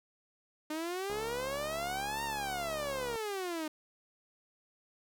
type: exponential two-way sweep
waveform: sawtooth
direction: up then down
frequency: 302.4 to 932.3 to 302.4 Hz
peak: -31 dBFS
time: 0.7-3.68 s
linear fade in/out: 5 ms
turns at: 2.24 s
type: click train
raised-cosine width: 1 ms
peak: -29 dBFS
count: 145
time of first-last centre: 1.1-3.157 s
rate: 70 Hz
effects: none